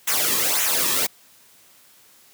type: noise with flanger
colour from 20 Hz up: white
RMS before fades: -21 dBFS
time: 0.07-1.07 s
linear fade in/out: 10 ms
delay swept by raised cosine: 0.21 to 1.41 ms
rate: 1.8 Hz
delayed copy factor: -0.75
effects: white hiss -53 dBFS RMS until 2.33 s + high-pass 80 Hz 12 dB/octave